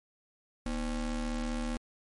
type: ring-modulated tone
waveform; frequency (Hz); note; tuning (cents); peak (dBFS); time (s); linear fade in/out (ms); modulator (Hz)
square; 138.59; C#3; 0; -29; 0.66-1.77; 0; 101
effects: MP3 48 kbps